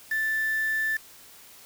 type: tone with quantisation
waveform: sine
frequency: 1760 Hz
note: A6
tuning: in tune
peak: -24 dBFS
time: 0.11-0.97 s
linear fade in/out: 5 ms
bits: 6
effects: white hiss -50 dBFS RMS until 1.65 s